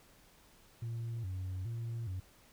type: tone with vibrato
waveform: sine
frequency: 103.83 Hz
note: G#2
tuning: in tune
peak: -34 dBFS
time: 0.82-2.2 s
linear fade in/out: 5 ms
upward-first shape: square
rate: 1.2 Hz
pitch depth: 190 cents each way
effects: tanh soft clip ceiling -35 dBFS + pink hiss -63 dBFS RMS until 2.52 s